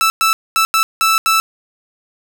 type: tone bursts at uneven times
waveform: sawtooth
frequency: 1318.5 Hz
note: E6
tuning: in tune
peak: -7 dBFS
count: 6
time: 0.01-0.1 / 0.21-0.33 / 0.56-0.65 / 0.74-0.83 / 1.01-1.18 / 1.26-1.4 s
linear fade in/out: 0 ms
effects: none